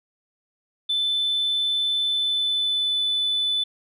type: tone with pitch glide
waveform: sine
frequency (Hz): 3520 to 3496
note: A7 to A7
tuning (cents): 0 to -12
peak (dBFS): -19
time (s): 0.89-3.64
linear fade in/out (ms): 10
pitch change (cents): -12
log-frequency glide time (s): 2.04-3.02
effects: tanh soft clip ceiling -17 dBFS